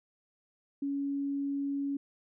sine tone, 280 Hz, C#4, 18 cents sharp, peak -30 dBFS, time 0.82-1.97 s, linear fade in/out 5 ms, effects none

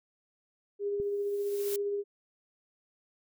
sine tone with tremolo, 405.6 Hz, G#4, 41 cents flat, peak -28 dBFS, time 0.79-2.04 s, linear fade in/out 50 ms, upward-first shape sine, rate 15 Hz, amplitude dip 25%
click, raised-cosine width 3 ms, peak -29 dBFS, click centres 1 s
blue noise with exponential growth, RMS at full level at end -36 dBFS, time 1.02-1.76 s, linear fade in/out 2 ms, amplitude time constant 160 ms
effects none

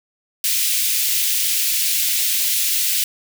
white high-pass noise, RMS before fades -19 dBFS, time 0.44-3.04 s, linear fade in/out 2 ms, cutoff 2300 Hz, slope 24 dB/octave, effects none

